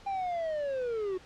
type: linear sweep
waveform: triangle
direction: down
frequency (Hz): 803 to 361.3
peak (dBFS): -28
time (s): 0.06-1.18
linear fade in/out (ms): 10
effects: pink hiss -54 dBFS RMS until 1.25 s + low-pass 5000 Hz 12 dB/octave